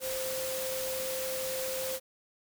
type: tone in noise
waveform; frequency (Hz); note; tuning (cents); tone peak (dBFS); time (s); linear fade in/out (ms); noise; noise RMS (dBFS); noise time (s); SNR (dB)
sine; 522; C5; -4; -34; 0-2; 50; white; -37; 0-2; 0
effects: none